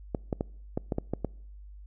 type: clicks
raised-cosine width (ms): 2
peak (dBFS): -15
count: 8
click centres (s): 0.148 / 0.328 / 0.409 / 0.775 / 0.922 / 0.984 / 1.136 / 1.247
effects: noise-tail reverb RT60 0.7 s tail -26 dB re dry + added 50 Hz sine -44 dBFS peak until 1.86 s